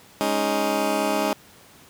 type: chord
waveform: 15% pulse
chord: Ab suspended fourth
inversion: none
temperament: just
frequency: 207.7 / 276.9 / 311.5 Hz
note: Ab3 / Db4 / Eb4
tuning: 0 / -2 / +2 cents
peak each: -20 dBFS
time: 0.21-1.33 s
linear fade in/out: 0 ms
effects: pink hiss -50 dBFS RMS until 1.89 s + high-pass 100 Hz 12 dB/octave